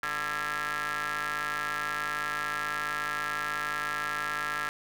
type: ring-modulated tone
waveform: sawtooth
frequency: 152.7 Hz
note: D#3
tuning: 32 cents flat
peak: -23 dBFS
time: 0.03-4.69 s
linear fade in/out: 0 ms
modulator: 1500 Hz
effects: none